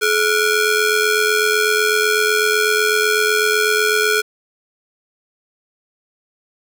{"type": "ring-modulated tone", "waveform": "sawtooth", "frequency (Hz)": 942, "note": "A#5", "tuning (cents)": 18, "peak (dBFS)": -7, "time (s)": [0.01, 4.22], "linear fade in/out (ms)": 20, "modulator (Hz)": 515, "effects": []}